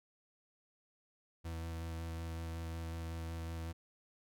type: tone with vibrato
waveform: 40% pulse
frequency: 82.41 Hz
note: E2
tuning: in tune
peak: -39 dBFS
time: 1.44-3.73 s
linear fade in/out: 20 ms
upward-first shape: square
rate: 5.4 Hz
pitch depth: 10 cents each way
effects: none